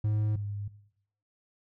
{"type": "tone pair in turn", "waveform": ["triangle", "sine"], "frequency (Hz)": [106.6, 101.88], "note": ["G#2", "G#2"], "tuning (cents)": [46, -33], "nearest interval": "minor second", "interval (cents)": 79, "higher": "first", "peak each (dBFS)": [-23, -33], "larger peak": "first", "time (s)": [[0.04, 0.36], [0.36, 0.68]], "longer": "neither", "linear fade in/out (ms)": 5, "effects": ["noise-tail reverb RT60 0.7 s tail -17 dB re dry"]}